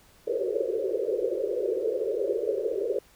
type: band-pass noise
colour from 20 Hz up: pink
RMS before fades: -28 dBFS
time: 0.27-2.99 s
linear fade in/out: 5 ms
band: 360 to 560 Hz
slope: 96 dB/octave
effects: pink hiss -58 dBFS RMS until 3.15 s